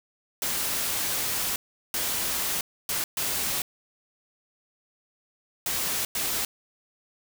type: noise bursts at uneven times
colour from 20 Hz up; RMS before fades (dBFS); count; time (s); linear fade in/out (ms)
white; -28; 6; 0.42-1.56 / 1.94-2.61 / 2.89-3.04 / 3.17-3.62 / 5.66-6.05 / 6.15-6.45; 2
effects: none